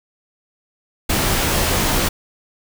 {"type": "noise with comb filter", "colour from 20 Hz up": "pink", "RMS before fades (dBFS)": -18, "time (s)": [1.09, 2.09], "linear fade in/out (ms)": 10, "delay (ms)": 17, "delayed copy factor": -0.5, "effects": []}